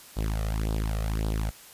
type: tone with flanger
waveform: sawtooth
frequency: 53.8 Hz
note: A1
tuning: 38 cents flat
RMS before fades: -28 dBFS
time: 0.16-1.51 s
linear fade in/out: 20 ms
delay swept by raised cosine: 0.22 to 1.62 ms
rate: 1.8 Hz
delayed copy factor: +0.9
effects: white hiss -49 dBFS RMS until 1.73 s + resampled to 32000 Hz